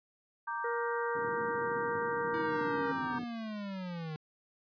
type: chord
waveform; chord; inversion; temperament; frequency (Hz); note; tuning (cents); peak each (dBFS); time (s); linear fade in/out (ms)
sine; G minor; first; equal; 932.3 / 1174.7 / 1568; Bb5 / D6 / G6; 0 / 0 / 0; -37 / -39 / -39; 0.47-3.19; 10
type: harmonic tone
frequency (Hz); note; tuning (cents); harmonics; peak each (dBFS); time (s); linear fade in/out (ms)
471.3; A#4; +19; 1 / 3 / 4; -34 / -44 / -46; 0.64-2.92; 5
type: band-pass noise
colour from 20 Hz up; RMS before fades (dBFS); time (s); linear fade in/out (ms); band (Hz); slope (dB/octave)
white; -45; 1.15-3.24; 5; 120 to 340; 24
type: linear sweep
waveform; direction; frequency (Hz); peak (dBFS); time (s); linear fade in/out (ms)
square; down; 326.2 to 152.1; -38; 2.34-4.16; 0
effects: resampled to 11025 Hz